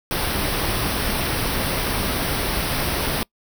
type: band-stop noise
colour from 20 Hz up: pink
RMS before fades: -23 dBFS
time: 0.11-3.23 s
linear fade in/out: 0 ms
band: 5800 to 8600 Hz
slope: 96 dB/octave
effects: noise-tail reverb RT60 0.1 s tail -25 dB re dry